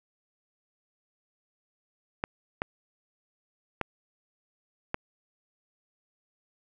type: clicks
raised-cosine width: 0.5 ms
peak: -13 dBFS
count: 4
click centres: 2.239 / 2.619 / 3.813 / 4.944 s
effects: none